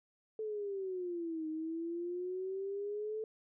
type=exponential two-way sweep; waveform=sine; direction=down then up; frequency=440 to 311.4 to 440 Hz; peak=-36 dBFS; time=0.39-3.24 s; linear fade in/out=2 ms; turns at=1.48 s; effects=none